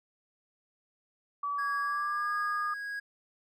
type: tone with pitch glide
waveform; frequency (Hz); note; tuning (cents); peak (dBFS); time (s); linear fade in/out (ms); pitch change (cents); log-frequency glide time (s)
sine; 1146 to 1221.2; D6 to D#6; -43 to -33; -30; 1.43-2.74; 5; +110; 1.8-2.36
type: tone with tremolo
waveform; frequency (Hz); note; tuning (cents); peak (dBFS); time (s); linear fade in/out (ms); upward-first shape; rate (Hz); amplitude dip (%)
triangle; 1650; G#6; -12; -31; 1.58-3; 10; triangle; 1.5; 35
effects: none